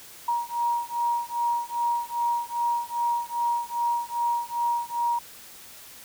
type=beating tone pair; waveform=sine; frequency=946 / 948.5 Hz; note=A#5 / A#5; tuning=+25 / +30 cents; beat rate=2.5 Hz; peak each=-27 / -27 dBFS; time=0.28-5.19 s; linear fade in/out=5 ms; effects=white hiss -46 dBFS RMS until 6.04 s